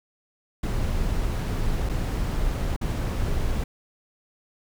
brown noise with dropouts, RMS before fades -25 dBFS, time 0.63-3.64 s, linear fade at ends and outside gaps 5 ms, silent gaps 1.891-1.895 / 2.764-2.812 s, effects none

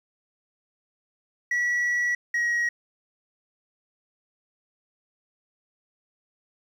sine tone pair in turn, 1938 / 1899.2 Hz, B6 / A#6, -33 / +32 cents, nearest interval unison, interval 35 cents, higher first, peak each -19 dBFS, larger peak neither, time 1.51-2.15 / 2.34-2.69 s, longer first, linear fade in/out 5 ms, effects tanh soft clip ceiling -21 dBFS + 9-bit

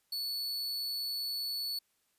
45% pulse tone, 4435 Hz, C#8, in tune, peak -33 dBFS, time 0.12-1.79 s, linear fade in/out 5 ms, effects white hiss -75 dBFS RMS until 2.18 s + resampled to 32000 Hz

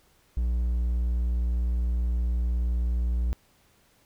triangle tone, 59.7 Hz, A#1, 42 cents sharp, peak -21 dBFS, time 0.37-3.33 s, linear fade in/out 0 ms, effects pink hiss -63 dBFS RMS until 4.05 s

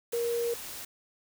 sine tone in noise, 470.5 Hz, A#4, 16 cents sharp, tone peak -27 dBFS, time 0.13-0.54 s, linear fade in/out 5 ms, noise white, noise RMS -41 dBFS, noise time 0.12-0.85 s, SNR +11 dB, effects none

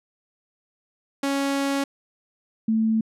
sawtooth / sine tone pair in turn, 277.2 / 221.6 Hz, C#4 / A3, 0 / +13 cents, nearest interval major third, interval 387 cents, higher first, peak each -18 dBFS, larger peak neither, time 1.23-1.84 / 2.68-3.01 s, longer first, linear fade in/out 5 ms, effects low-pass 11000 Hz 12 dB/octave

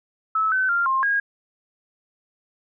sine tone with pitch steps, 1302 / 1522 / 1392 / 1061 / 1634 Hz, E6 / F#6 / F6 / C6 / G#6, -22 / +48 / -6 / +24 / -29 cents, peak -18 dBFS, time 0.35-1.2 s, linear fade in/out 5 ms, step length 170 ms, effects none

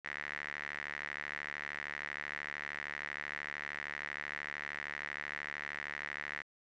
sawtooth tone with band-pass filter, 73 Hz, D2, 10 cents flat, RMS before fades -42 dBFS, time 0.04-6.43 s, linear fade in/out 20 ms, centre 1900 Hz, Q 6, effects resampled to 16000 Hz + 10-bit

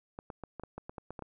clicks, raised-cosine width 1 ms, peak -27 dBFS, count 11, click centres 0.189 / 0.302 / 0.437 / 0.597 / 0.636 / 0.78 / 0.895 / 0.982 / 1.106 / 1.192 / 1.223 s, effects none

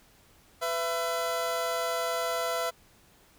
25% pulse tone pair together, 501 / 670 Hz, B4 / E5, +25 / +28 cents, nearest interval perfect fourth, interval 503 cents, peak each -29 / -26 dBFS, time 0.61-2.71 s, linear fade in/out 20 ms, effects pink hiss -60 dBFS RMS until 3.38 s

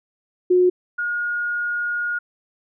sine tone pair in turn, 362.3 / 1433.8 Hz, F#4 / F6, -36 / +45 cents, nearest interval 2 octaves, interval 2381 cents, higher second, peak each -12 / -21 dBFS, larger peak first, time 0.5-0.7 / 0.98-2.19 s, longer second, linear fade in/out 10 ms, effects none

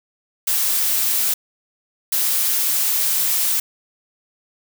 blue noise bursts at uneven times, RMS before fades -19 dBFS, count 2, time 0.47-1.34 / 2.12-3.6 s, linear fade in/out 5 ms, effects none

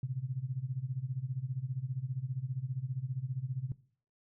sine tone with tremolo, 130 Hz, C3, 11 cents flat, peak -30 dBFS, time 0.03-3.72 s, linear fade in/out 2 ms, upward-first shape sine, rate 15 Hz, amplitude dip 90%, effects noise-tail reverb RT60 0.5 s tail -20 dB re dry

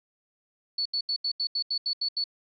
sine tone bursts, 4435 Hz, C#8, in tune, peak -25 dBFS, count 10, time 0.78-2.241 s, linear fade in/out 5 ms, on 75 ms, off 79 ms, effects none

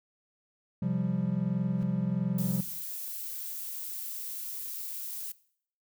triangle chord, C suspended fourth, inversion none, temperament equal, 130.81 / 174.61 / 196 Hz, C3 / F3 / G3, 0 / 0 / 0 cents, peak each -31 / -28 / -30 dBFS, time 0.82-2.61 s, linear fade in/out 5 ms
brown noise with exponential growth, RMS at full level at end -44 dBFS, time 1.71-1.83 s, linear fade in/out 0 ms, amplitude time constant 24 ms
violet noise, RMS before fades -38 dBFS, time 2.38-5.32 s, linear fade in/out 5 ms
effects noise-tail reverb RT60 0.6 s tail -20 dB re dry

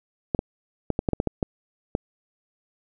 clicks, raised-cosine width 2 ms, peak -9 dBFS, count 10, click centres 0.348 / 0.391 / 0.903 / 0.991 / 1.088 / 1.133 / 1.201 / 1.273 / 1.428 / 1.951 s, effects none

